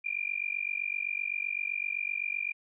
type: tone with amplitude modulation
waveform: sine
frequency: 2396 Hz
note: D7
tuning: 34 cents sharp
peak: -26 dBFS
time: 0.04-2.53 s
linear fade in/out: 20 ms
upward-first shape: sine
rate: 47.8 Hz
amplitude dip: 100%
effects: none